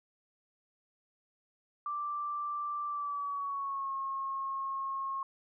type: tone with pitch glide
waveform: sine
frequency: 1174.7 to 1083.4 Hz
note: D6 to C#6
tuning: 0 to -40 cents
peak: -33 dBFS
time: 1.86-5.23 s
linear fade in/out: 2 ms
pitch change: -140 cents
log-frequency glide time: 2.87-3.93 s
effects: none